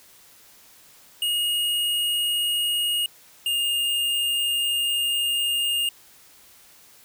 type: tone pair in turn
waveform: square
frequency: 2869 / 2828 Hz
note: F7 / F7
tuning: +46 / +21 cents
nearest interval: unison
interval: 25 cents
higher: first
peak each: -22 dBFS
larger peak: neither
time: 1.22-3.06 / 3.46-5.89 s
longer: second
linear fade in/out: 2 ms
effects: white hiss -52 dBFS RMS until 7.04 s